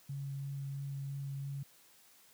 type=tone with vibrato; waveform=sine; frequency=138.59 Hz; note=C#3; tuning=in tune; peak=-37 dBFS; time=0.09-1.63 s; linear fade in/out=5 ms; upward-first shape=sine; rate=3 Hz; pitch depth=10 cents each way; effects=white hiss -63 dBFS RMS until 2.33 s + high-pass 80 Hz 12 dB/octave